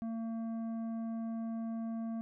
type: tone with tanh clipping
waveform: triangle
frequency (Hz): 226.7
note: A#3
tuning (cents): -48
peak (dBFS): -37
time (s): 0.02-2.21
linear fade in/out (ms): 0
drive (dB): 13
effects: none